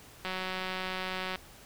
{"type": "click train", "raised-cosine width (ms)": 0.3, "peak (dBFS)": -19, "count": 207, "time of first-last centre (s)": [0.25, 1.358], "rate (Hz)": 186, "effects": ["pink hiss -53 dBFS RMS until 1.65 s"]}